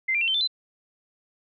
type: tone with pitch steps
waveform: sine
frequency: 2079 / 2374 / 2712 / 3097 / 3537 / 4040 Hz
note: C7 / D7 / E7 / G7 / A7 / B7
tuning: -12 / +18 / +49 / -22 / +8 / +39 cents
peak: -21 dBFS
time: 0.08-0.476 s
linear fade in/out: 10 ms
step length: 66 ms
effects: none